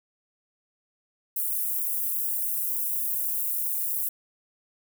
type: high-pass noise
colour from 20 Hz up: white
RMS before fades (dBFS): -28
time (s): 1.36-4.09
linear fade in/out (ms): 5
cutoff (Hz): 11000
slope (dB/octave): 24
effects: none